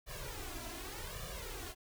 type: noise with flanger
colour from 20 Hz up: pink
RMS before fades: -44 dBFS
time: 0.06-1.75 s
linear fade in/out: 50 ms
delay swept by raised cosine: 1.7 to 3 ms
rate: 0.85 Hz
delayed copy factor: +1
effects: none